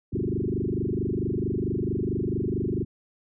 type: tone with frequency modulation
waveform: sine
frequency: 236.3 Hz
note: A#3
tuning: 24 cents sharp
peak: -24 dBFS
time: 0.12-2.85 s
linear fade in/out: 20 ms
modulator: 24.5 Hz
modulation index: 6.6
effects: none